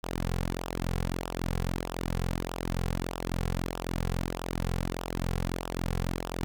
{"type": "tone with flanger", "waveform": "sawtooth", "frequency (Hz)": 43.65, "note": "F1", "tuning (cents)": 0, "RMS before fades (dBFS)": -32, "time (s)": [0.03, 6.44], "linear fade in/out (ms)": 0, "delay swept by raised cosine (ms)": [0.45, 3.35], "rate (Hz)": 1.6, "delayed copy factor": -0.75, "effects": []}